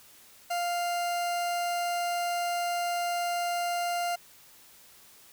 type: tone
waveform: 40% pulse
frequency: 698.5 Hz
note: F5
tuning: in tune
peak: -27 dBFS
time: 0.5-4.16 s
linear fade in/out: 10 ms
effects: white hiss -55 dBFS RMS until 5.32 s